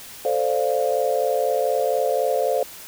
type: chord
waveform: sine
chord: D minor seventh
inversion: second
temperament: equal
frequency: 440 / 523.3 / 587.3 / 698.5 Hz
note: A4 / C5 / D5 / F5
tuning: 0 / 0 / 0 / 0 cents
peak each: -25 / -22 / -25 / -25 dBFS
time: 0.25-2.63 s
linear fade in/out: 2 ms
effects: white hiss -40 dBFS RMS until 2.87 s